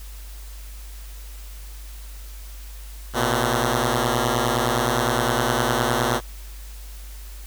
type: beating tone pair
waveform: 5% pulse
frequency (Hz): 116 / 125.7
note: A#2 / B2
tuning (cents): -8 / +31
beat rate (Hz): 9.7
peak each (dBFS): -11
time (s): 3.13-6.21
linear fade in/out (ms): 50
effects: added 50 Hz sine -35 dBFS peak until 7.46 s + white hiss -46 dBFS RMS until 7.46 s